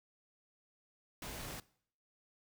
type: noise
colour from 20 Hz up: pink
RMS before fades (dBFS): -45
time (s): 1.22-1.6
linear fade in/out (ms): 2
effects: noise-tail reverb RT60 0.6 s tail -21 dB re dry